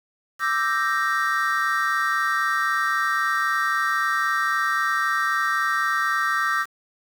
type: chord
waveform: triangle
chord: E half-diminished seventh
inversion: third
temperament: equal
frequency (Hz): 1174.7 / 1318.5 / 1568 / 1864.7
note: D6 / E6 / G6 / Bb6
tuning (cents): 0 / 0 / 0 / 0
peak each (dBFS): -24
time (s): 0.39-6.66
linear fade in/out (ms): 50
effects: 7-bit